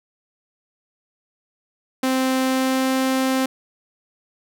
sawtooth tone with pitch glide, 260.9 to 262.6 Hz, C4 to C4, -5 to +6 cents, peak -14 dBFS, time 2.03-3.46 s, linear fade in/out 5 ms, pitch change +11 cents, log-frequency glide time 2.41-2.92 s, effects none

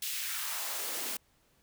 white noise with high-pass filter sweep, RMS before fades -36 dBFS, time 0.02-1.17 s, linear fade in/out 5 ms, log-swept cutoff 3100 to 210 Hz, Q 1.5, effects pink hiss -69 dBFS RMS until 1.62 s

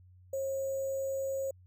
sine tone with sample-and-hold, 540 Hz, C#5, 45 cents flat, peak -31 dBFS, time 0.33-1.51 s, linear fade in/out 5 ms, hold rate 7350 Hz, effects added 91 Hz sine -55 dBFS peak until 1.66 s

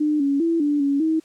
sine tone with pitch steps, 301.2 / 279.7 / 332.8 / 292 / 280.5 / 318.7 Hz, D4 / C#4 / E4 / D4 / C#4 / D#4, +44 / +16 / +17 / -10 / +21 / +42 cents, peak -17 dBFS, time 0-1.2 s, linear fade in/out 10 ms, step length 200 ms, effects white hiss -56 dBFS RMS until 1.24 s + low-pass 8000 Hz 12 dB/octave

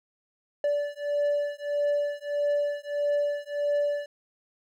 triangle beating tone pair, 580 / 581.6 Hz, D5 / D5, -22 / -17 cents, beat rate 1.6 Hz, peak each -26 dBFS, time 0.64-4.06 s, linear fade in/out 2 ms, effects none

